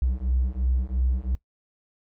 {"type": "beating tone pair", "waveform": "triangle", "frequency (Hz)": [61.74, 64.64], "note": ["B1", "C2"], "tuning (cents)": [0, -20], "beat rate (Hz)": 2.9, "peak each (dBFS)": -22, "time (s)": [0.02, 1.35], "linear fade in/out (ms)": 0, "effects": ["noise-tail reverb RT60 0.1 s tail -19 dB re dry", "tanh soft clip ceiling -15 dBFS"]}